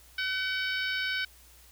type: harmonic tone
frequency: 757 Hz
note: F#5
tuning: 39 cents sharp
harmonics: 2 / 3 / 4 / 5 / 6 / 7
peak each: -31 / -35 / -37 / -39 / -41 / -42 dBFS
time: 0.18-1.25 s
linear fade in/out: 5 ms
effects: added 60 Hz sine -57 dBFS peak until 1.71 s + white hiss -57 dBFS RMS until 1.71 s